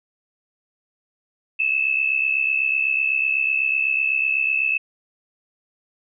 sine tone pair together, 2569 / 2637 Hz, E7 / E7, -45 / 0 cents, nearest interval unison, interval 45 cents, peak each -22 / -20 dBFS, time 1.59-4.78 s, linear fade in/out 10 ms, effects none

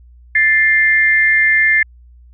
sine tone pair together, 1760 / 2101 Hz, A6 / C7, 0 / +7 cents, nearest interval minor third, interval 307 cents, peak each -12 dBFS, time 0.35-1.83 s, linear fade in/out 5 ms, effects added 60 Hz sine -40 dBFS peak until 2.33 s

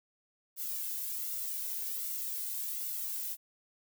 violet noise with flanger, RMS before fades -37 dBFS, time 0.56-3.37 s, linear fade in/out 50 ms, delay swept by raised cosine 1.4 to 1.97 ms, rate 1.3 Hz, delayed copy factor +0.75, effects none

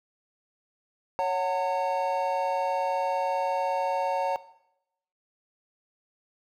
triangle chord, F# major, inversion second, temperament equal with one note detuned, 554.4 / 740 / 908.9 Hz, C#5 / F#5 / A#5, 0 / 0 / -44 cents, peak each -27 / -28 / -25 dBFS, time 1.19-4.36 s, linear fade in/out 0 ms, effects noise-tail reverb RT60 0.8 s tail -17 dB re dry

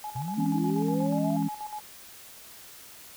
sine tone with tremolo, 845 Hz, G#5, 30 cents sharp, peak -33 dBFS, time 0.04-1.8 s, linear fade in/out 2 ms, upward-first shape square, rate 8.3 Hz, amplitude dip 65%
sine linear sweep, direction up, 115.1 to 690 Hz, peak -31 dBFS, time 0.15-1.37 s, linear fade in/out 10 ms
sine chord, C# minor, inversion first, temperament equal, 164.81 / 207.7 / 277.2 Hz, E3 / G#3 / C#4, 0 / 0 / 0 cents, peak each -29 / -30 / -28 dBFS, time 0.37-1.49 s, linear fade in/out 20 ms
effects white hiss -48 dBFS RMS until 3.16 s

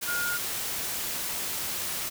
sine tone in noise, 1424 Hz, F6, 33 cents sharp, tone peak -28 dBFS, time 0.07-0.38 s, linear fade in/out 20 ms, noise white, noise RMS -32 dBFS, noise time 0.01-2.1 s, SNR +1 dB, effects none

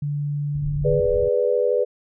sine tone, 145.4 Hz, D3, 17 cents flat, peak -22 dBFS, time 0.02-1 s, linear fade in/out 5 ms
pink low-pass noise, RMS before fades -30 dBFS, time 0.55-1.29 s, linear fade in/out 5 ms, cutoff 140 Hz, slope 24 dB/octave
sine chord, G# diminished, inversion none, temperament equal, 415.3 / 493.9 / 587.3 Hz, G#4 / B4 / D5, 0 / 0 / 0 cents, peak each -23 / -19 / -24 dBFS, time 0.84-1.85 s, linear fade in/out 20 ms
effects none

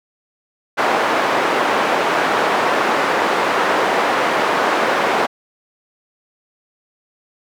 white band-pass noise, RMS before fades -17 dBFS, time 0.77-5.27 s, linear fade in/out 20 ms, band 350 to 1200 Hz, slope 12 dB/octave, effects none

